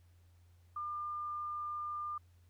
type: tone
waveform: sine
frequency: 1201 Hz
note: D6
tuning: 38 cents sharp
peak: -37 dBFS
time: 0.76-2.18 s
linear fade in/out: 5 ms
effects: added 87 Hz sine -61 dBFS peak until 2.49 s + pink hiss -75 dBFS RMS until 2.49 s

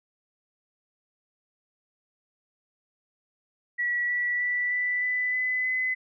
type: tone with pitch steps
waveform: sine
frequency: 1936 / 1950.6 / 1965.3 / 1980.1 / 1995 / 2010 / 2025 Hz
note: B6 / B6 / B6 / B6 / B6 / B6 / B6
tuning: -35 / -22 / -9 / +4 / +17 / +30 / +43 cents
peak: -24 dBFS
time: 3.78-5.95 s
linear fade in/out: 20 ms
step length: 310 ms
effects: none

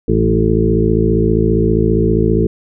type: harmonic tone with a mistuned harmonic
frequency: 55 Hz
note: A1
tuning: in tune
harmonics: 1 / 2 / 3 / 4 / 6 / 7 / 8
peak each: -18 / -18 / -18 / -18 / -18 / -18 / -18 dBFS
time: 0.08-2.47 s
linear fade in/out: 5 ms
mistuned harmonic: 2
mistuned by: +36 cents
effects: none

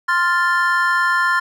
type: chord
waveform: triangle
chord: F major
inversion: second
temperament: equal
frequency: 1046.5 / 1396.9 / 1760 Hz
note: C6 / F6 / A6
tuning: 0 / 0 / 0 cents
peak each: -17 dBFS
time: 0.08-1.4 s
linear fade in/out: 10 ms
effects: none

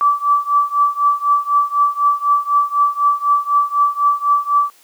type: tone with tremolo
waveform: sine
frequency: 1158 Hz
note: D6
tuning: 25 cents flat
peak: -8 dBFS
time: 0.01-4.7 s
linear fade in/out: 0 ms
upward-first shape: triangle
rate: 4 Hz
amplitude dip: 95%
effects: white hiss -50 dBFS RMS until 4.83 s + high-pass 300 Hz 12 dB/octave

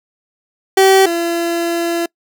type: tone pair in turn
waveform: 30% pulse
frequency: 384.5 / 339.3 Hz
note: G4 / F4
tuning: -33 / -50 cents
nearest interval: major second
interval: 217 cents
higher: first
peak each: -4 / -13 dBFS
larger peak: first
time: 0.77-1.06 / 1.06-2.06 s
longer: second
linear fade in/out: 5 ms
effects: noise-tail reverb RT60 0.1 s tail -26 dB re dry

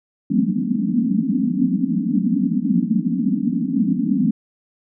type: band-pass noise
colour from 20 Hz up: white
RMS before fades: -19 dBFS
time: 0.3-4.31 s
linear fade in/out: 5 ms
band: 170 to 280 Hz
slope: 96 dB/octave
effects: none

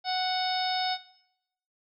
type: harmonic tone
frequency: 740 Hz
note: F#5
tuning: in tune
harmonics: 1 / 2 / 3 / 4 / 5 / 6 / 7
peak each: -28 / -39 / -40 / -42 / -35 / -38 / -35 dBFS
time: 0.04-0.98 s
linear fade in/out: 50 ms
effects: noise-tail reverb RT60 0.8 s tail -17 dB re dry

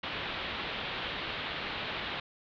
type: low-pass noise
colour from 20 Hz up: white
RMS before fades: -37 dBFS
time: 0.03-2.2 s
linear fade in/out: 5 ms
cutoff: 3800 Hz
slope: 48 dB/octave
effects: none

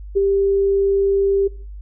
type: tone with ADSR envelope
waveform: sine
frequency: 394.5 Hz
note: G4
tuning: 11 cents sharp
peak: -11 dBFS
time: 0.15-1.48 s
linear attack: 22 ms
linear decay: 13 ms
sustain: -3 dB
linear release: 12 ms
effects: noise-tail reverb RT60 0.5 s tail -23 dB re dry + added 50 Hz sine -31 dBFS peak until 1.81 s

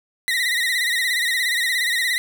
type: tone with vibrato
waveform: 30% pulse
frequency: 1937 Hz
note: B6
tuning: 34 cents flat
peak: -16 dBFS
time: 0.28-2.18 s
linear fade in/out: 0 ms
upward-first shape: sine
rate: 17 Hz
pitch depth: 86 cents each way
effects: none

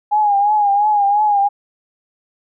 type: tone with vibrato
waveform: sine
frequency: 824 Hz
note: G#5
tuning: 14 cents flat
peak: -11 dBFS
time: 0.11-1.49 s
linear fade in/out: 20 ms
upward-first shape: triangle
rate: 2.9 Hz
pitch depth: 72 cents each way
effects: none

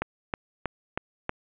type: click train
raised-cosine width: 0.5 ms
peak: -12 dBFS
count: 5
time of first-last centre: 0.02-1.294 s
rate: 3.14 Hz
effects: resampled to 8000 Hz + 8-bit

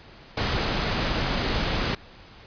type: noise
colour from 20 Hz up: pink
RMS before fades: -25 dBFS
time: 0.37-1.95 s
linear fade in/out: 5 ms
effects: pink hiss -48 dBFS RMS until 2.46 s + resampled to 11025 Hz

